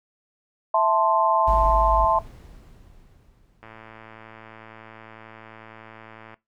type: chord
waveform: sine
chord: A minor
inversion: second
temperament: equal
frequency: 659.3 / 880 / 1046.5 Hz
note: E5 / A5 / C6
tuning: 0 / 0 / 0 cents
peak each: -21 dBFS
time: 0.74-2.19 s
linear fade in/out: 5 ms
type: noise with exponential decay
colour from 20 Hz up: brown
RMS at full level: -32 dBFS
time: 1.47-4.6 s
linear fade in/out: 5 ms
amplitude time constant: 680 ms
type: tone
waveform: sine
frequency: 51.7 Hz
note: G#1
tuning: 7 cents flat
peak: -21 dBFS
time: 1.48-2.05 s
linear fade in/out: 5 ms
type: click train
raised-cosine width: 0.5 ms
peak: -28 dBFS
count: 302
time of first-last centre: 3.63-6.342 s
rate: 111 Hz
effects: noise-tail reverb RT60 0.2 s tail -19 dB re dry